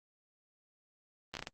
slowing click train, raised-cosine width 0.2 ms, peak -21 dBFS, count 6, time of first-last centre 1.34-1.471 s, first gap 12 ms, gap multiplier 1.4, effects Opus 24 kbps

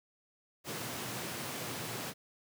pink high-pass noise, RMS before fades -40 dBFS, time 0.64-2.14 s, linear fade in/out 50 ms, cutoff 100 Hz, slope 48 dB/octave, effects none

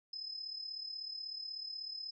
sine tone with amplitude modulation, 5100 Hz, D#8, 42 cents sharp, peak -38 dBFS, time 0.13-2.11 s, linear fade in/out 5 ms, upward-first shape sine, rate 36.3 Hz, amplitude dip 65%, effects none

